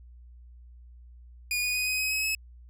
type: tone with pitch steps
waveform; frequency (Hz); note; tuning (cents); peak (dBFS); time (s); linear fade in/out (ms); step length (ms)
sawtooth; 2448 / 2469 / 2491 / 2512 / 2534 / 2556 / 2579; D#7 / D#7 / D#7 / D#7 / D#7 / D#7 / E7; -29 / -14 / +1 / +16 / +31 / +46 / -39; -23; 1.51-2.35; 2; 120
effects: added 60 Hz sine -47 dBFS peak until 2.69 s